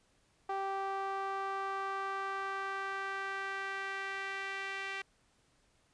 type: tone with band-pass filter sweep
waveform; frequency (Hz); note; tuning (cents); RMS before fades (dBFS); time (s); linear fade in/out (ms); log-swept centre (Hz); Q
sawtooth; 390; G4; -9; -38; 0.49-5.02; 5; 880 to 2200; 2.2
effects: pink hiss -71 dBFS RMS until 5.93 s + resampled to 22050 Hz